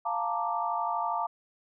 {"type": "chord", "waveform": "sine", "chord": "Bb major seventh", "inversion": "second", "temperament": "equal", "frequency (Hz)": [698.5, 880, 932.3, 1174.7], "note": ["F5", "A5", "Bb5", "D6"], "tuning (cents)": [0, 0, 0, 0], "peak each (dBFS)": -33, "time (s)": [0.05, 1.27], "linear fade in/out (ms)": 10, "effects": []}